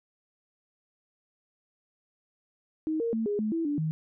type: tone with pitch steps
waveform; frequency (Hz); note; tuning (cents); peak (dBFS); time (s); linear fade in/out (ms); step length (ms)
sine; 314 / 463.1 / 224.2 / 411.8 / 215.1 / 329.6 / 291.3 / 157.3; D#4 / A#4 / A3 / G#4 / A3 / E4 / D4 / D#3; +16 / -11 / +33 / -15 / -39 / 0 / -14 / +19; -26; 2.87-3.91; 0; 130
effects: none